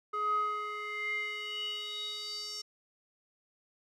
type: tone with band-pass filter sweep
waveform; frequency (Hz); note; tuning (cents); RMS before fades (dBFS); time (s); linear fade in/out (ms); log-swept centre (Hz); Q
square; 420; G#4; +19; -36; 0.13-2.62; 10; 1100 to 5500; 6.8
effects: none